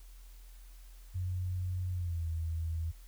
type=tone with pitch glide; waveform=sine; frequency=91 to 81.54 Hz; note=F#2 to E2; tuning=-28 to -18 cents; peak=-32 dBFS; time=1.14-2.92 s; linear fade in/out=20 ms; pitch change=-190 cents; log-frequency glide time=1.92-2.26 s; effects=added 42 Hz sine -49 dBFS peak until 3.07 s + white hiss -63 dBFS RMS until 3.07 s